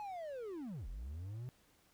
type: linear two-way sweep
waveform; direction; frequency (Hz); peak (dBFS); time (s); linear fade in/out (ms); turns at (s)
triangle; down then up; 858 to 39.02 to 129.8; -40; 0-1.49; 0; 0.88
effects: pink hiss -70 dBFS RMS until 1.93 s